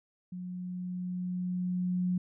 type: tone with level ramp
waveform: sine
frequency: 180.7 Hz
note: F#3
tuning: 41 cents flat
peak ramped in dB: -37 to -26 dBFS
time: 0.32-2.18 s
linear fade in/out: 5 ms
effects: none